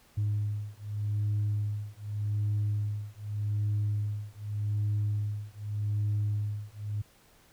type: beating tone pair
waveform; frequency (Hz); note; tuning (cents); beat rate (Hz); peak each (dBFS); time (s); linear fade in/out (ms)
sine; 103.83 / 104.67; G#2 / G#2; 0 / +14; 0.84; -30; 0.17-7.02; 10
effects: tanh soft clip ceiling -23 dBFS + pink hiss -61 dBFS RMS until 7.52 s